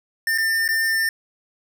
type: tone with dropouts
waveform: square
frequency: 1799 Hz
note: A6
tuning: 38 cents sharp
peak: -19 dBFS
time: 0.27-1.09 s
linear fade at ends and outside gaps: 2 ms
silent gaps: 0.378-0.383 / 0.679-0.688 s
effects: none